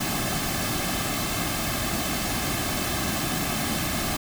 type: noise with comb filter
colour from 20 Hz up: pink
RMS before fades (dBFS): -27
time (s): 0-4.17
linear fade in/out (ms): 10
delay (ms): 2.1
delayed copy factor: -0.6
effects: none